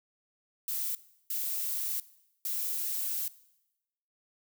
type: noise bursts at uneven times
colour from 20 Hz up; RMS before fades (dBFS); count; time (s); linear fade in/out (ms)
violet; -33; 3; 0.68-0.95 / 1.3-2 / 2.45-3.28; 2
effects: noise-tail reverb RT60 0.9 s tail -19 dB re dry